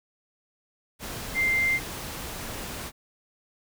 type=tone in noise; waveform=sine; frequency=2093 Hz; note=C7; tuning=in tune; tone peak=-21 dBFS; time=1.34-1.8 s; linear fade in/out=50 ms; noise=pink; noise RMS=-36 dBFS; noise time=0.99-2.92 s; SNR=+12 dB; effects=none